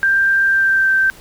sine tone with pitch glide, 1582 to 1559.3 Hz, G6 to G6, +15 to -10 cents, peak -11 dBFS, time 0.03-1.1 s, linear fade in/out 0 ms, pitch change -25 cents, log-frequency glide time 0.46-0.91 s, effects pink hiss -42 dBFS RMS until 1.2 s

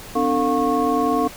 sine tone cluster, 257.7 / 297.9 / 449.6 / 711 / 1094 Hz, C4 / D4 / A4 / F5 / C#6, -26 / +25 / +37 / +31 / -23 cents, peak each -23 dBFS, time 0.15-1.28 s, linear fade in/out 10 ms, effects pink hiss -38 dBFS RMS until 1.36 s

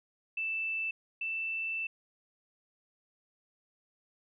sine tone pair in turn, 2648 / 2659 Hz, E7 / E7, +7 / +14 cents, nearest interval unison, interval 7 cents, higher second, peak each -31 / -32 dBFS, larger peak first, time 0.37-0.91 / 1.21-1.87 s, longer second, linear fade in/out 5 ms, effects none

